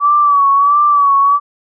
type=tone with vibrato; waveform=sine; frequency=1144 Hz; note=D6; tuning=46 cents flat; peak=-7 dBFS; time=0-1.4 s; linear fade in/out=50 ms; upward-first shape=sine; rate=1.5 Hz; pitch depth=55 cents each way; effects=none